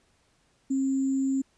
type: tone with sample-and-hold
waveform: sine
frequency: 268.4 Hz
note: C4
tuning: 44 cents sharp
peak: -23 dBFS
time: 0.7-1.42 s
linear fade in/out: 10 ms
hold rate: 7350 Hz
effects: pink hiss -67 dBFS RMS until 1.57 s + resampled to 22050 Hz